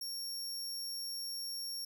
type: tone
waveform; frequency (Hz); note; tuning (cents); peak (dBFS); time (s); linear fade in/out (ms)
sawtooth; 5520; F8; -21; -36; 0.01-1.85; 5
effects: none